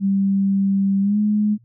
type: tone with pitch glide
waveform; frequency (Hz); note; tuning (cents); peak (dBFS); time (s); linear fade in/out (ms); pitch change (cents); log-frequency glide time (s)
sine; 196 to 210.1; G3 to G#3; 0 to +20; -15; 0-1.58; 50; +120; 1.01-1.18
effects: added 118 Hz sine -50 dBFS peak until 1.64 s